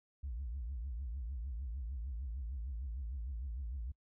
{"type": "tone with vibrato", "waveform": "sine", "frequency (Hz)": 62, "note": "B1", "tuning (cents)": 7, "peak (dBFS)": -37, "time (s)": [0.23, 3.92], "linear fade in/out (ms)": 10, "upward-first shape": "triangle", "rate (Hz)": 6.6, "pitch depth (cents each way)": 290, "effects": ["noise-tail reverb RT60 0.1 s tail -24 dB re dry", "tanh soft clip ceiling -35 dBFS"]}